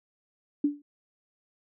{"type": "tone with exponential decay", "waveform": "sine", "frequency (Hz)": 290.4, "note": "D4", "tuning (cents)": -19, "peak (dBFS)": -18, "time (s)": [0.64, 0.82], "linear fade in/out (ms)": 5, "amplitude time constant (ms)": 39, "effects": []}